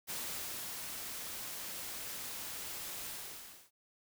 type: noise with ADSR envelope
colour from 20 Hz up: white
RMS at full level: -40 dBFS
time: 0.07-3.71 s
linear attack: 33 ms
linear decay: 660 ms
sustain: -3 dB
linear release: 620 ms
effects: none